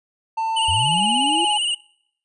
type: tone with pitch glide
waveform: triangle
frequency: 894 to 839 Hz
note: A5 to G#5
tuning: +27 to +17 cents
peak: -18 dBFS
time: 0.37-1.58 s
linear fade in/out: 10 ms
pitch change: -110 cents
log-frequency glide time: 0.72-1.03 s
type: tone with vibrato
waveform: square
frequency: 2905 Hz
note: F#7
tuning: 32 cents flat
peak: -20 dBFS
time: 0.56-1.75 s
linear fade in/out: 10 ms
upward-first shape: sine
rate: 17 Hz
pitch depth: 65 cents each way
type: linear sweep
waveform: sine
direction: up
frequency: 76.1 to 349.2 Hz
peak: -23 dBFS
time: 0.68-1.45 s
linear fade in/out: 5 ms
effects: noise-tail reverb RT60 0.7 s tail -24 dB re dry + resampled to 24000 Hz